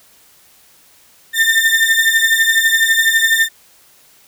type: beating tone pair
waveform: 35% pulse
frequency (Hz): 1797 / 1809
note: A6 / A6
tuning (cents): +36 / +48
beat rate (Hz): 12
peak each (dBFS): -12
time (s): 1.33-3.49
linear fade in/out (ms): 50
effects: white hiss -49 dBFS RMS until 4.27 s